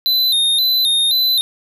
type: tone with vibrato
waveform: square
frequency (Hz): 3849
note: B7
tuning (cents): -45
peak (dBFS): -13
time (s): 0.06-1.41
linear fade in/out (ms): 0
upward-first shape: square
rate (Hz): 1.9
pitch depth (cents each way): 74
effects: none